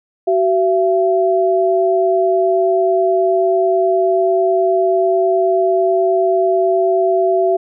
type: tone pair together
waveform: sine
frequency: 378.2 / 674.7 Hz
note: F#4 / E5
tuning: +38 / +40 cents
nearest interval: minor seventh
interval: 1002 cents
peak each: -14 dBFS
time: 0.27-7.57 s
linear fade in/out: 10 ms
effects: none